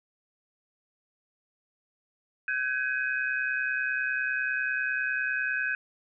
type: tone cluster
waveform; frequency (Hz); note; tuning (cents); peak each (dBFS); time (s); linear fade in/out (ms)
sine; 1525 / 1655 / 2521; G6 / G#6 / D#7; -48 / -6 / +22; -29 / -31 / -34; 2.48-5.75; 2
effects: none